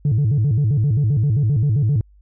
sine tone with vibrato, 125.3 Hz, B2, 25 cents sharp, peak -12 dBFS, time 0.05-2.01 s, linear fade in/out 2 ms, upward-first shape square, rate 7.6 Hz, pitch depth 260 cents each way, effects tanh soft clip ceiling -12 dBFS + added 50 Hz sine -47 dBFS peak until 2.21 s

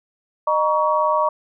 sine tone cluster, 613 / 947 / 1124 Hz, D#5 / A#5 / C#6, -26 / +27 / +24 cents, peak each -20 dBFS, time 0.47-1.29 s, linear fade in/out 5 ms, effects none

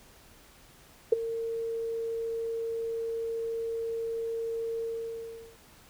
sine tone with ADSR envelope, 456.8 Hz, A#4, 35 cents flat, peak -14 dBFS, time 1.12-5.57 s, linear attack 7 ms, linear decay 14 ms, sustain -16 dB, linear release 750 ms, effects pink hiss -56 dBFS RMS until 5.89 s

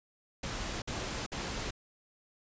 pink noise bursts, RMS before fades -37 dBFS, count 3, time 0.43-1.708 s, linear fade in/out 5 ms, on 390 ms, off 54 ms, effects resampled to 16000 Hz

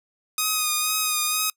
5% pulse tone with vibrato, 1244.5 Hz, D#6, in tune, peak -10 dBFS, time 0.38-1.5 s, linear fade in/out 2 ms, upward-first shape sine, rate 2.1 Hz, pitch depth 30 cents each way, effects noise-tail reverb RT60 0.1 s tail -25 dB re dry

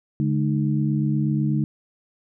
sine tone cluster, 144 / 212.2 / 309.6 Hz, D3 / G#3 / D#4, -34 / +38 / -9 cents, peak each -21 / -24 / -27 dBFS, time 0.2-1.64 s, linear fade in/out 0 ms, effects none

